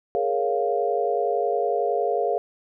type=chord; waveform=sine; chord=Bb minor seventh; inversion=third; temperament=equal; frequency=415.3 / 466.2 / 554.4 / 698.5 Hz; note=Ab4 / Bb4 / Db5 / F5; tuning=0 / 0 / 0 / 0 cents; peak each=-26 / -26 / -28 / -25 dBFS; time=0.15-2.38 s; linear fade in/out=0 ms; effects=none